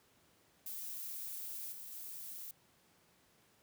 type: noise with level steps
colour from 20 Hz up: violet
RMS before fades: -44 / -49 / -47 dBFS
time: 0.66-2.51 s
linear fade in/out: 2 ms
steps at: 1.72 / 1.92 s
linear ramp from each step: 5 ms
effects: pink hiss -69 dBFS RMS until 3.62 s + high-pass 100 Hz 12 dB/octave